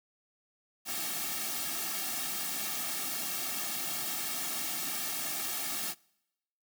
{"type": "noise with comb filter", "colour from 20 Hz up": "white", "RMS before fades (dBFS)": -35, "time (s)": [0.85, 5.95], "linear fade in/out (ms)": 50, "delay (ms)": 2, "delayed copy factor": -0.95, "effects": ["noise-tail reverb RT60 0.9 s tail -26 dB re dry", "high-pass 150 Hz 12 dB/octave"]}